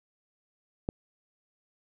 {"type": "click", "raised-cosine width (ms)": 2, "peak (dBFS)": -16, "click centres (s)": 0.889, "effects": []}